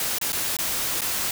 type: noise with dropouts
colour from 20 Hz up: white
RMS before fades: -26 dBFS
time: 0-1.31 s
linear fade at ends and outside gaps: 2 ms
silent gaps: 0.185-0.213 / 0.322-0.329 / 0.568-0.587 / 1.009-1.017 s
effects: none